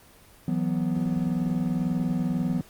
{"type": "chord", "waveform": "triangle", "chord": "E suspended second", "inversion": "none", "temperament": "equal", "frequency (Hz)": [164.81, 185, 246.9], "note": ["E3", "F#3", "B3"], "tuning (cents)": [0, 0, 0], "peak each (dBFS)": -26, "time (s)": [0.48, 2.61], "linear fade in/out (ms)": 2, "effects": ["pink hiss -53 dBFS RMS until 2.69 s", "Opus 24 kbps"]}